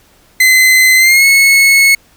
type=tone with pitch glide; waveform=40% pulse; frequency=2045 to 2192 Hz; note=C7 to C#7; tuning=-40 to -20 cents; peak=-4 dBFS; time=0.4-1.95 s; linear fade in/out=5 ms; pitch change=+120 cents; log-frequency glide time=0.97-1.25 s; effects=pink hiss -48 dBFS RMS until 2.16 s